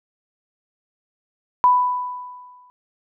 sine tone with exponential decay, 993 Hz, B5, 9 cents sharp, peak -9 dBFS, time 1.64-2.7 s, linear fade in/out 0 ms, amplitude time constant 230 ms, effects none

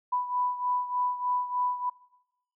sine beating tone pair, 990 / 993.3 Hz, B5 / B5, +4 / +10 cents, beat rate 3.3 Hz, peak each -27 / -32 dBFS, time 0.12-1.9 s, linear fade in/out 10 ms, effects noise-tail reverb RT60 1.0 s tail -24 dB re dry

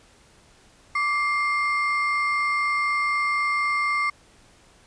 triangle ring-modulated tone, 1640 Hz, G#6, 22 cents flat, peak -16 dBFS, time 0.95-4.1 s, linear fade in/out 5 ms, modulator 472 Hz, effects pink hiss -55 dBFS RMS until 4.86 s + resampled to 22050 Hz

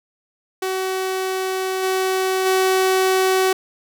sawtooth tone with level steps, 377.1 Hz, F#4, 33 cents sharp, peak -17 / -14 / -11 dBFS, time 0.62-3.53 s, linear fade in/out 5 ms, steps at 1.82 / 2.45 s, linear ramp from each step 20 ms, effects none

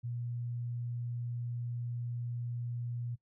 sine tone, 120 Hz, B2, 49 cents flat, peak -35 dBFS, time 0.03-3.16 s, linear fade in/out 20 ms, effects noise-tail reverb RT60 0.1 s tail -20 dB re dry

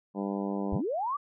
harmonic tone, 99.4 Hz, G2, 25 cents sharp, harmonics 2 / 3 / 4 / 5 / 6 / 7 / 8 / 9 / 10, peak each -32 / -36 / -38 / -40 / -42 / -43 / -44 / -45 / -46 dBFS, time 0.14-0.82 s, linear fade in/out 50 ms
sine linear sweep, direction up, 36.71 to 1198 Hz, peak -28 dBFS, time 0.72-1.17 s, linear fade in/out 10 ms
effects none

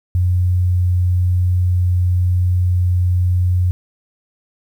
sine tone, 89.9 Hz, F#2, 49 cents flat, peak -12 dBFS, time 0.15-3.71 s, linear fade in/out 0 ms, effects 8-bit

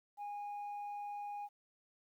sine tone, 821 Hz, G#5, 20 cents flat, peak -38 dBFS, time 0.17-1.49 s, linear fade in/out 50 ms, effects tanh soft clip ceiling -40 dBFS + 12-bit

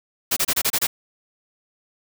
white noise bursts, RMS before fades -20 dBFS, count 7, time 0.31-0.87 s, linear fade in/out 10 ms, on 56 ms, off 28 ms, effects none

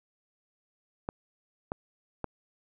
clicks, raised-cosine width 1 ms, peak -18 dBFS, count 3, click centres 1.089 / 1.719 / 2.243 s, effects none

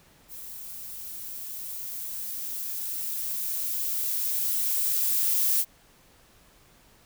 violet noise with level ramp, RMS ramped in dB -41 to -23 dBFS, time 0.28-5.65 s, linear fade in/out 50 ms, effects pink hiss -58 dBFS RMS until 7.05 s

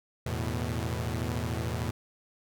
sawtooth chord, E suspended fourth, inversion none, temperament equal with one note detuned, 81.84 / 110 / 123.47 Hz, E2 / A2 / B2, -12 / 0 / 0 cents, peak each -30 / -30 / -31 dBFS, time 0.26-1.91 s, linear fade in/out 5 ms, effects none

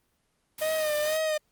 white noise, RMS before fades -39 dBFS, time 0.58-1.17 s, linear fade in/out 5 ms
45% pulse tone with vibrato, 615 Hz, D#5, 20 cents flat, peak -25 dBFS, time 0.61-1.38 s, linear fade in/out 10 ms, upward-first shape sine, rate 2.1 Hz, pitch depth 52 cents each way
effects pink hiss -72 dBFS RMS until 1.51 s + Opus 24 kbps

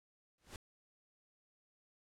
pink noise with exponential growth, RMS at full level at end -45 dBFS, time 0.38-0.56 s, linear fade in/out 2 ms, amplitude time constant 38 ms, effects low-pass 10000 Hz 12 dB/octave

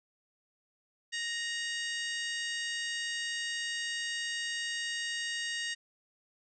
harmonic tone with a mistuned harmonic, 932.3 Hz, A#5, in tune, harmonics 2 / 3 / 4 / 5 / 6 / 7 / 8 / 9, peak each -36 / -40 / -42 / -44 / -46 / -47 / -48 / -49 dBFS, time 1.12-5.75 s, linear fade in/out 20 ms, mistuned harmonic 3, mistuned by +37 cents, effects none

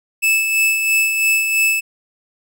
45% pulse tone with tremolo, 2620 Hz, E7, 11 cents flat, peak -12 dBFS, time 0.22-1.81 s, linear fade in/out 20 ms, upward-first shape sine, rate 3 Hz, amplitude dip 45%, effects none

